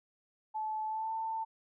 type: tone with pitch glide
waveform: sine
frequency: 867 to 891.9 Hz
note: A5 to A5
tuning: -26 to +23 cents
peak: -33 dBFS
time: 0.54-1.45 s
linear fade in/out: 20 ms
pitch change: +49 cents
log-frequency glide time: 0.86-1.13 s
effects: none